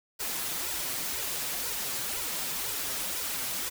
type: noise with flanger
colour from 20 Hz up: white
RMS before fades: -33 dBFS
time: 0.19-3.7 s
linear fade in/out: 20 ms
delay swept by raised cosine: 2 to 8 ms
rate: 2 Hz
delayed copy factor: +0.85
effects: none